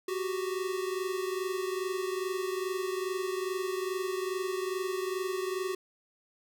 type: tone pair together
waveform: square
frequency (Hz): 370 / 392.4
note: F#4 / G4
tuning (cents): 0 / +2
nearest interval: minor second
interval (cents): 102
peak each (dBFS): -33 / -37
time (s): 0.08-5.75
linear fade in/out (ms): 5
effects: none